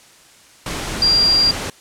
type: tone in noise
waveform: sine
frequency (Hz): 4764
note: D8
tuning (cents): +24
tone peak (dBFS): -11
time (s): 1.02-1.51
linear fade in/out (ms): 2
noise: pink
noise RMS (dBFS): -25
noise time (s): 0.66-1.7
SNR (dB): +11
effects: white hiss -47 dBFS RMS until 1.8 s + low-pass 9000 Hz 12 dB/octave